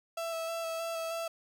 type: tone with vibrato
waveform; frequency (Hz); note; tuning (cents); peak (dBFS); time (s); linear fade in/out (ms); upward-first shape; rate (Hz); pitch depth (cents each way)
35% pulse; 660; E5; +2; -32; 0.17-1.28; 5; square; 3.2; 14
effects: none